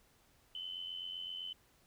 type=tone with amplitude modulation; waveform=sine; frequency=3035 Hz; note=F#7; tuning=43 cents sharp; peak=-38 dBFS; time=0.55-1.53 s; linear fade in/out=2 ms; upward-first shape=sine; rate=87.8 Hz; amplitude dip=60%; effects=pink hiss -69 dBFS RMS until 1.86 s